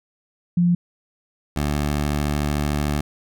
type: tone pair in turn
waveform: sine / 15% pulse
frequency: 174.61 / 73.41 Hz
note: F3 / D2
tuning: 0 / 0 cents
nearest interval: octave + minor third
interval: 1500 cents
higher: first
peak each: -14 dBFS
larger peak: neither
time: 0.57-0.75 / 1.56-3.01 s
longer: second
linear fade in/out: 5 ms
effects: none